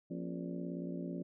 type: harmonic tone with a mistuned harmonic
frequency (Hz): 58.27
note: A#1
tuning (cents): 0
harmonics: 3 / 4 / 5 / 6 / 7 / 8 / 9 / 10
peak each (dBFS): -41 / -47 / -43 / -46 / -55 / -56 / -58 / -51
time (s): 0.1-1.23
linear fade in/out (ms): 10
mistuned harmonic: 5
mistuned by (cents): -120
effects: none